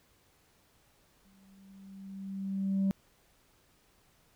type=tone with exponential growth; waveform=sine; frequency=194.2 Hz; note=G3; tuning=16 cents flat; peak=-22 dBFS; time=1.25-2.91 s; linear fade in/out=0 ms; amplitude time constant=360 ms; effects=tanh soft clip ceiling -24 dBFS + pink hiss -67 dBFS RMS until 4.35 s